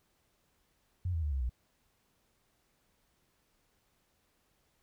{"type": "tone with pitch steps", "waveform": "sine", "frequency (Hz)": [90, 81.58, 73.95, 67.04, 60.77], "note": ["F#2", "E2", "D2", "C2", "B1"], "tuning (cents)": [-47, -17, 13, 43, -27], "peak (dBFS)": -30, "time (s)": [1.05, 1.495], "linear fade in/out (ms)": 5, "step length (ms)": 89, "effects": ["pink hiss -74 dBFS RMS until 4.82 s"]}